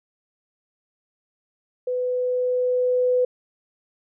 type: tone with level ramp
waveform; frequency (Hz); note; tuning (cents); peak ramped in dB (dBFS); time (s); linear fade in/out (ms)
sine; 499.9; B4; +21; -22 to -16; 1.87-3.25; 5
effects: none